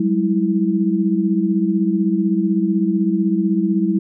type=tone cluster; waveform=sine; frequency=187.9 / 203.8 / 326.6 Hz; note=F#3 / G#3 / E4; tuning=+27 / -32 / -16 cents; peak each=-19 dBFS; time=0-3.99 s; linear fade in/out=5 ms; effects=none